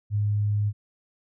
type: tone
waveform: sine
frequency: 103.83 Hz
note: G#2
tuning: in tune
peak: -21 dBFS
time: 0.1-0.73 s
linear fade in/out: 50 ms
effects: none